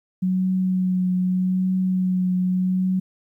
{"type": "tone with vibrato", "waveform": "sine", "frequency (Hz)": 184.6, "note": "F#3", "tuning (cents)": -4, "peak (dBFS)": -18, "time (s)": [0.22, 3], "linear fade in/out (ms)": 10, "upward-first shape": "triangle", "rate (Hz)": 0.82, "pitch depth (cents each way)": 20, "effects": ["10-bit"]}